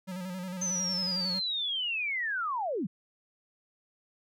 square tone with vibrato, 183.5 Hz, F#3, 14 cents flat, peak -36 dBFS, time 0.07-1.4 s, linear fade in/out 20 ms, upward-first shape square, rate 11 Hz, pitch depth 50 cents each way
sine linear sweep, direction down, 6272 to 148.3 Hz, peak -29 dBFS, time 0.61-2.87 s, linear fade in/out 10 ms
effects none

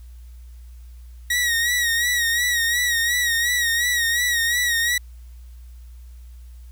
sawtooth tone with vibrato, 1899 Hz, A#6, 32 cents sharp, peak -15 dBFS, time 1.3-4.98 s, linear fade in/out 5 ms, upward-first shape sine, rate 2.8 Hz, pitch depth 58 cents each way, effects added 60 Hz sine -38 dBFS peak until 6.71 s + white hiss -60 dBFS RMS until 6.71 s

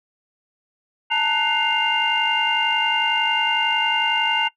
sine tone cluster, 863 / 914 / 1495 / 2114 / 2797 Hz, A5 / A#5 / F#6 / C7 / F7, -34 / -34 / +17 / +17 / +2 cents, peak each -27 / -23 / -26 / -25 / -20 dBFS, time 1.1-4.49 s, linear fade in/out 20 ms, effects noise-tail reverb RT60 0.1 s tail -21 dB re dry + tanh soft clip ceiling -7 dBFS

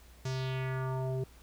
square tone with low-pass filter sweep, 130.81 Hz, C3, in tune, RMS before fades -34 dBFS, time 0.25-1.24 s, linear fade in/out 5 ms, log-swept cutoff 6500 to 440 Hz, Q 2.4, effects added 60 Hz sine -55 dBFS peak until 1.42 s + pink hiss -60 dBFS RMS until 1.42 s

